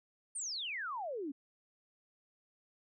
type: exponential sweep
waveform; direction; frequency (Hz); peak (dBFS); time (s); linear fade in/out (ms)
sine; down; 9280 to 261.4; -37; 0.35-1.32; 10
effects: none